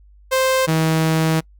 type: tone pair in turn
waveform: sawtooth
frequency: 523.3 / 160.04 Hz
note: C5 / D#3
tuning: 0 / +49 cents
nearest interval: octave + major sixth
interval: 2051 cents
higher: first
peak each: -11 dBFS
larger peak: neither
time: 0.31-0.67 / 0.67-1.41 s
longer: second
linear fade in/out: 20 ms
effects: noise-tail reverb RT60 0.1 s tail -26 dB re dry + added 50 Hz sine -45 dBFS peak until 1.59 s